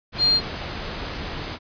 sine tone in noise, 4200 Hz, C8, 6 cents sharp, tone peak -15 dBFS, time 0.18-0.41 s, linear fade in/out 50 ms, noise pink, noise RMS -31 dBFS, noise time 0.12-1.59 s, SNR +13 dB, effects resampled to 11025 Hz

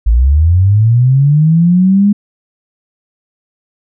sine linear sweep, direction up, 51.91 to 207.7 Hz, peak -5 dBFS, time 0.06-2.13 s, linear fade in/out 10 ms, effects none

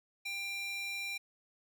square tone with high-pass filter, 792 Hz, G5, 18 cents sharp, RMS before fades -39 dBFS, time 0.25-1.18 s, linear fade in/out 10 ms, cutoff 2700 Hz, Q 4.3, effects none

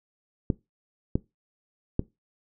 clicks, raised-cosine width 3 ms, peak -10 dBFS, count 3, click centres 0.502 / 1.155 / 1.994 s, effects noise-tail reverb RT60 0.2 s tail -20 dB re dry

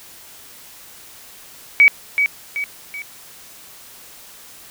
sine tone with echo, 2270 Hz, C#7, 41 cents sharp, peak -6 dBFS, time 1.8-1.88 s, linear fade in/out 0 ms, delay 380 ms, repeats 3, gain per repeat -7 dB, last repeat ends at 3.02 s, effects white hiss -42 dBFS RMS until 4.7 s

